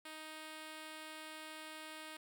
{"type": "tone", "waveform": "5% pulse", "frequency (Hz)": 312.3, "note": "D#4", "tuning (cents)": 7, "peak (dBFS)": -36, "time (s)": [0.05, 2.17], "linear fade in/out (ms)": 5, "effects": []}